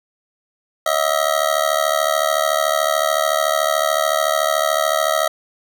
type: tone with amplitude modulation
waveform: 25% pulse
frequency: 640 Hz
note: D#5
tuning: 49 cents sharp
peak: -8 dBFS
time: 0.86-5.28 s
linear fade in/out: 5 ms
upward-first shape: sine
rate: 73.7 Hz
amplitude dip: 90%
effects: none